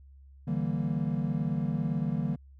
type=chord; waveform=triangle; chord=E half-diminished seventh; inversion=third; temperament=equal with one note detuned; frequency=146.83 / 164.81 / 194.42 / 233.1 Hz; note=D3 / E3 / G3 / Bb3; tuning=0 / 0 / -14 / 0 cents; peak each=-30 / -30 / -32 / -32 dBFS; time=0.47-2.36 s; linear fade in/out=10 ms; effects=added 68 Hz sine -50 dBFS peak until 2.59 s